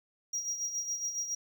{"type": "tone with tremolo", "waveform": "triangle", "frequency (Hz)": 5710, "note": "F8", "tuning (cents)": 37, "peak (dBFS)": -29, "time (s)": [0.33, 1.35], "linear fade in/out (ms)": 5, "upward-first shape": "sine", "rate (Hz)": 7.2, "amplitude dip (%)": 60, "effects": ["11-bit"]}